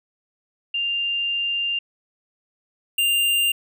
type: tone pair in turn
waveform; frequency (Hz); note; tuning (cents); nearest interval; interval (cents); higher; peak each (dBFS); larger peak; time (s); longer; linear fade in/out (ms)
sine / square; 2794 / 2794; F7 / F7; 0 / 0; unison; 0; neither; -21 / -18; second; 0.74-1.79 / 2.98-3.52; first; 5
effects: none